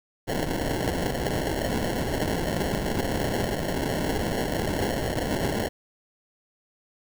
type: noise with sample-and-hold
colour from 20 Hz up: blue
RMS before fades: -27 dBFS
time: 0.27-5.69 s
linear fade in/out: 20 ms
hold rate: 1225 Hz
effects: none